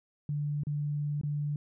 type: tone with dropouts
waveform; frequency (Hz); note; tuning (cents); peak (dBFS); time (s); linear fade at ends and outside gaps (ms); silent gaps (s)
sine; 146.83; D3; 0; -29; 0.29-1.56; 2; 0.635-0.669 / 1.213-1.234
effects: none